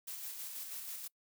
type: noise with tremolo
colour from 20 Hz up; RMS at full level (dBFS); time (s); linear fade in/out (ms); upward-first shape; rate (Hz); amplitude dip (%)
blue; -43; 0.07-1.08; 10; square; 6.2; 30
effects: noise-tail reverb RT60 0.1 s tail -25 dB re dry